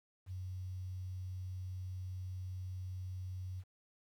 sine tone with quantisation, 92.5 Hz, F#2, in tune, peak -40 dBFS, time 0.26-3.64 s, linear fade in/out 50 ms, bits 11, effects none

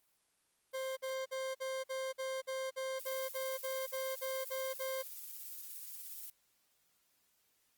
40% pulse tone bursts, 527 Hz, C5, 12 cents sharp, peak -36 dBFS, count 15, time 0.73-5.03 s, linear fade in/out 20 ms, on 240 ms, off 50 ms
violet noise with tremolo, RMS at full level -45 dBFS, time 2.99-6.3 s, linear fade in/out 5 ms, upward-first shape triangle, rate 17 Hz, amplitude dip 40%
effects white hiss -75 dBFS RMS until 7.77 s + Opus 24 kbps

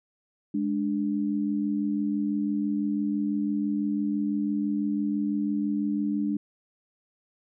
sine tone pair together, 207.7 / 293.7 Hz, G#3 / D4, 0 / 0 cents, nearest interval tritone, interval 600 cents, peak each -27 dBFS, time 0.54-6.37 s, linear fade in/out 5 ms, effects none

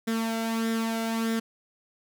sawtooth tone with flanger, 226 Hz, A3, 47 cents sharp, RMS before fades -28 dBFS, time 0.07-1.4 s, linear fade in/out 10 ms, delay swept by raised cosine 0.55 to 1.42 ms, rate 1.6 Hz, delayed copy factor +0.55, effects none

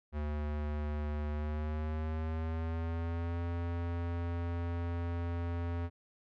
square tone with pitch glide, 74.6 to 85.69 Hz, D2 to F2, +28 to -32 cents, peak -34 dBFS, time 0.12-5.9 s, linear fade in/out 50 ms, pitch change +240 cents, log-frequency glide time 1.26-3.41 s, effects low-pass 2000 Hz 12 dB/octave

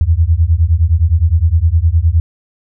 sine beating tone pair, 77.8 / 87.5 Hz, D#2 / F2, 0 / +4 cents, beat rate 9.7 Hz, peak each -11 dBFS, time 0.01-2.2 s, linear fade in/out 0 ms, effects none

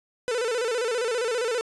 45% pulse tone with vibrato, 472.3 Hz, A#4, 23 cents sharp, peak -24 dBFS, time 0.28-1.61 s, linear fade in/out 0 ms, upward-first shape square, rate 15 Hz, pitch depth 97 cents each way, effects resampled to 22050 Hz + 11-bit

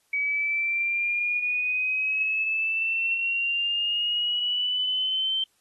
sine exponential sweep, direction up, 2268 to 3116 Hz, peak -23 dBFS, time 0.13-5.44 s, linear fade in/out 5 ms, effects white hiss -68 dBFS RMS until 5.6 s + AAC 32 kbps

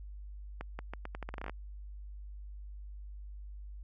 accelerating click train, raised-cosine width 0.5 ms, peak -25 dBFS, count 14, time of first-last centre 0.61-1.496 s, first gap 180 ms, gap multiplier 0.81, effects added 50 Hz sine -43 dBFS peak until 3.83 s

